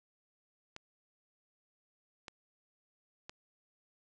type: clicks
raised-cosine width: 0.2 ms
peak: -27 dBFS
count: 3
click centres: 0.764 / 2.282 / 3.295 s
effects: resampled to 22050 Hz